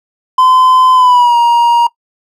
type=tone with pitch glide; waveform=triangle; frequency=1024 to 944.5 Hz; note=C6 to A#5; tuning=-38 to +22 cents; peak=-3 dBFS; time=0.38-1.87 s; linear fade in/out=5 ms; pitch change=-140 cents; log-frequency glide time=0.94-1.37 s; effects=noise-tail reverb RT60 0.1 s tail -20 dB re dry